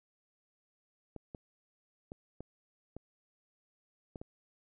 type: clicks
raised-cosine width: 2 ms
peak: -30 dBFS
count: 7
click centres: 1.163 / 1.348 / 2.119 / 2.406 / 2.966 / 4.158 / 4.215 s
effects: none